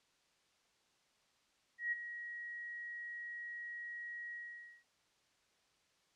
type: tone with ADSR envelope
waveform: sine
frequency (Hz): 1900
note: A#6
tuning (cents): +33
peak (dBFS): -32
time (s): 1.78-4.84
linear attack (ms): 140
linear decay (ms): 21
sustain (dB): -11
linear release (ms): 510
effects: white hiss -74 dBFS RMS until 6.15 s + low-pass 6000 Hz 12 dB/octave